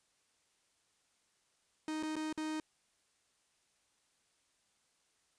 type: tone with dropouts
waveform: 45% pulse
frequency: 311.1 Hz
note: D#4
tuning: in tune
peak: -36 dBFS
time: 1.88-2.6 s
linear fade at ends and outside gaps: 1 ms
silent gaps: 2.027-2.033 / 2.156-2.165 / 2.327-2.376 s
effects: white hiss -75 dBFS RMS until 5.38 s + resampled to 22050 Hz